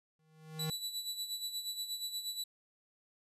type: tone with exponential growth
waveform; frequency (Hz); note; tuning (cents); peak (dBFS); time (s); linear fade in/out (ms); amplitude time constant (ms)
square; 157.3; D#3; +19; -34; 0.19-0.7; 2; 110
type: tone with tremolo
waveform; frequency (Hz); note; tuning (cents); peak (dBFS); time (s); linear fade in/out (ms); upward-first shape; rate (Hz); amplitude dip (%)
sawtooth; 3951; B7; 0; -32; 0.59-2.44; 5; sine; 8.4; 65
effects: resampled to 32000 Hz